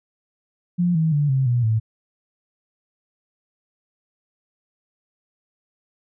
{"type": "tone with pitch steps", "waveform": "sine", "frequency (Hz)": [175.8, 160.28, 146.13, 133.23, 121.47, 110.75], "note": ["F3", "E3", "D3", "C3", "B2", "A2"], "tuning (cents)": [12, -48, -8, 32, -28, 12], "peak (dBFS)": -16, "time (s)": [0.78, 1.8], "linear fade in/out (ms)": 20, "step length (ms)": 170, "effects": []}